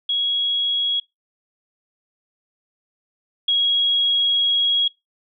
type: tone pair in turn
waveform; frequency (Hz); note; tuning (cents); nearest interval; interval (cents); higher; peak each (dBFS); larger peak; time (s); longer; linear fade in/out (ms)
sine; 3322 / 3307; G#7 / G#7; 0 / -8; unison; 8; first; -18 / -15; second; 0.09-1 / 3.48-4.88; second; 5
effects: noise-tail reverb RT60 0.2 s tail -25 dB re dry